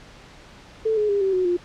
sine tone with pitch steps, 441.2 / 421.8 / 403.2 / 385.4 / 368.4 / 352.2 Hz, A4 / G#4 / G4 / G4 / F#4 / F4, +5 / +27 / +49 / -29 / -7 / +15 cents, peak -18 dBFS, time 0.85-1.57 s, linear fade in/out 10 ms, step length 120 ms, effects pink hiss -46 dBFS RMS until 1.64 s + low-pass 5000 Hz 12 dB/octave

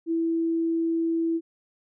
sine tone, 330 Hz, E4, 2 cents sharp, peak -22 dBFS, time 0.06-1.41 s, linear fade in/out 50 ms, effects none

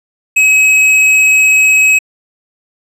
sine tone with hard clipping, 2554 Hz, D#7, 45 cents sharp, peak -7 dBFS, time 0.36-1.99 s, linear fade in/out 10 ms, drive 10 dB, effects low-pass 12000 Hz 12 dB/octave

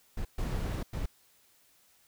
brown noise bursts at uneven times, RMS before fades -33 dBFS, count 3, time 0.17-0.25 / 0.38-0.83 / 0.93-1.06 s, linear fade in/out 5 ms, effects white hiss -65 dBFS RMS until 2.07 s

